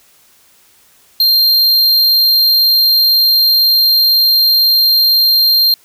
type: tone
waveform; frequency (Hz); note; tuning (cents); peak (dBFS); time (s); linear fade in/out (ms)
square; 4186; C8; 0; -8; 1.2-5.74; 2
effects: white hiss -49 dBFS RMS until 5.84 s